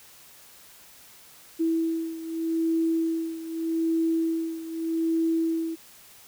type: beating tone pair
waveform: sine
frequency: 327 / 327.82 Hz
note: E4 / E4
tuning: -14 / -10 cents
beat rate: 0.82 Hz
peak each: -25 / -29 dBFS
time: 1.59-5.76 s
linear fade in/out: 20 ms
effects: white hiss -51 dBFS RMS until 6.27 s